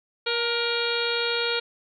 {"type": "harmonic tone with a mistuned harmonic", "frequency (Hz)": 471.9, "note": "A#4", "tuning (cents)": 21, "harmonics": [1, 2, 3, 4, 5, 6, 7, 8, 9], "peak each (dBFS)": [-28, -36, -30, -39, -32, -35, -33, -33, -32], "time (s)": [0.26, 1.6], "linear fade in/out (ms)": 10, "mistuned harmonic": 2, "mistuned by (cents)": -44, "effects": []}